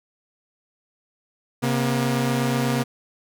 sawtooth tone pair together, 133.43 / 238.7 Hz, C3 / A#3, +34 / +41 cents, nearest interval minor seventh, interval 1007 cents, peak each -19 dBFS, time 1.62-2.84 s, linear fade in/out 20 ms, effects none

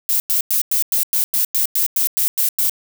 violet noise bursts, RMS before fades -17 dBFS, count 13, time 0.09-2.696 s, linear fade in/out 0 ms, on 110 ms, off 98 ms, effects none

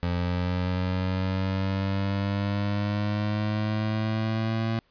25% pulse linear sweep, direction up, 87.31 to 113.3 Hz, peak -21 dBFS, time 0.03-4.79 s, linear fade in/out 0 ms, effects pink hiss -66 dBFS RMS until 4.9 s + resampled to 11025 Hz

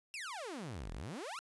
sawtooth exponential two-way sweep, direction down then up, 2794 to 36.71 to 1432 Hz, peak -38 dBFS, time 0.14-1.39 s, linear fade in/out 0 ms, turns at 0.92 s, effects resampled to 24000 Hz + 12-bit

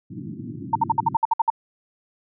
pink band-pass noise, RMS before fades -34 dBFS, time 0.1-1.16 s, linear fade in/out 10 ms, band 100 to 350 Hz, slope 96 dB/octave
sine tone bursts, 910 Hz, A#5, 42 cents flat, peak -14 dBFS, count 10, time 0.73-1.502 s, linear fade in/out 5 ms, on 25 ms, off 58 ms
effects none

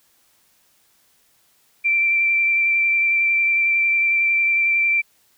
sine tone with vibrato, 2349 Hz, D7, in tune, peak -15 dBFS, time 1.84-5.02 s, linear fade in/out 20 ms, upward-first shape sine, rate 11 Hz, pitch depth 13 cents each way, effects white hiss -60 dBFS RMS until 5.37 s

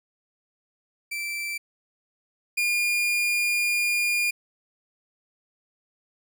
40% pulse tone pair in turn, 2338 / 2420 Hz, D7 / D#7, -8 / -49 cents, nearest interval minor second, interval 59 cents, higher second, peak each -28 / -21 dBFS, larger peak second, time 1.11-1.58 / 2.57-4.31 s, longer second, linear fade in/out 10 ms, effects none

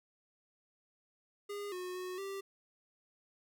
square tone with pitch steps, 408 / 363.5 / 366.5 / 391.9 Hz, G#4 / F#4 / F#4 / G4, -31 / -31 / -16 / 0 cents, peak -40 dBFS, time 1.49-2.41 s, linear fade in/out 10 ms, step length 230 ms, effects none

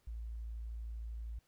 sine tone, 56.4 Hz, A1, 44 cents sharp, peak -40 dBFS, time 0.07-1.39 s, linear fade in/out 5 ms, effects pink hiss -75 dBFS RMS until 1.47 s

